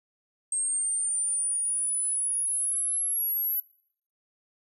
sine linear sweep, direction up, 8400 to 11720 Hz, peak -25 dBFS, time 0.52-3.6 s, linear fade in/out 2 ms, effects noise-tail reverb RT60 0.6 s tail -23 dB re dry

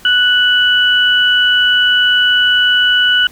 sine tone pair together, 1480 / 2960 Hz, F#6 / F#7, 0 / 0 cents, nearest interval octave, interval 1200 cents, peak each -11 dBFS, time 0.05-3.27 s, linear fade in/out 2 ms, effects pink hiss -41 dBFS RMS until 3.31 s

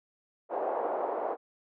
white band-pass noise, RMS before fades -32 dBFS, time 0.49-1.37 s, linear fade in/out 50 ms, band 430 to 790 Hz, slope 24 dB/octave, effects none

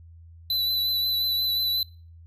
square tone with vibrato, 3991 Hz, B7, 17 cents sharp, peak -23 dBFS, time 0.5-1.83 s, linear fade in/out 2 ms, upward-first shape triangle, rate 5.6 Hz, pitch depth 31 cents each way, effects noise-tail reverb RT60 0.4 s tail -25 dB re dry + added 83 Hz sine -45 dBFS peak until 2.26 s

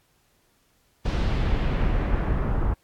brown noise with low-pass filter sweep, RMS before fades -23 dBFS, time 1.05-2.74 s, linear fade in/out 10 ms, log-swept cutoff 4800 to 1100 Hz, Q 1.2, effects pink hiss -65 dBFS RMS until 2.83 s + AAC 64 kbps

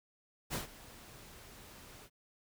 pink noise with ADSR envelope, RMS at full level -36 dBFS, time 0.5-2.1 s, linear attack 37 ms, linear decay 130 ms, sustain -18 dB, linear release 60 ms, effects none

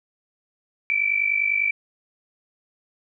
sine tone pair together, 2299 / 2349 Hz, D7 / D7, -37 / 0 cents, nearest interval unison, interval 37 cents, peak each -22 dBFS, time 0.9-1.71 s, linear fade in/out 0 ms, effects none

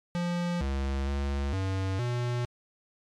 square tone with pitch steps, 174.4 / 68.1 / 69.8 / 95.5 / 121.5 Hz, F3 / C#2 / C#2 / G2 / B2, -2 / -30 / +13 / -45 / -28 cents, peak -28 dBFS, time 0.15-2.45 s, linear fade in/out 0 ms, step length 460 ms, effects low-pass 6000 Hz 12 dB/octave + MP3 96 kbps

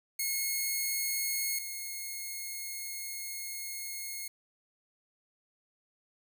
5% pulse tone pair in turn, 2172 / 2163 Hz, C#7 / C#7, -36 / -43 cents, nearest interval unison, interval 7 cents, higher first, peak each -20 / -27 dBFS, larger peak first, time 0.19-1.59 / 1.59-4.28 s, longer second, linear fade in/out 5 ms, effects none

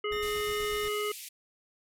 harmonic tone, 418.8 Hz, G#4, 15 cents sharp, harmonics 1 / 3 / 5 / 7, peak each -31 / -36 / -38 / -39 dBFS, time 0.04-1.12 s, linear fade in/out 5 ms
brown noise with tremolo, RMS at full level -45 dBFS, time 0.11-0.89 s, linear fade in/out 5 ms, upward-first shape square, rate 8.3 Hz, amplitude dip 60%
20% pulse tone, 1823 Hz, A#6, 39 cents flat, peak -36 dBFS, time 0.12-0.88 s, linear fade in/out 2 ms
white band-pass noise, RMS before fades -44 dBFS, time 0.22-1.29 s, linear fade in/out 10 ms, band 2100 to 14000 Hz, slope 48 dB/octave
effects none

